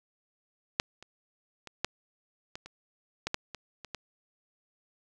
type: clicks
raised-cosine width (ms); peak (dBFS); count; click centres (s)
0.2; -7 / -30 / -26 / -10 / -22 / -28 / -14 / -11 / -22 / -25 / -19; 11; 0.799 / 1.026 / 1.673 / 1.846 / 2.555 / 2.66 / 3.27 / 3.344 / 3.547 / 3.847 / 3.947
effects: none